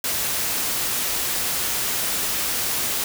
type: noise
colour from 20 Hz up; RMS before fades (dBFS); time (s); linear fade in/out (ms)
white; -24; 0.04-3.04; 2
effects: none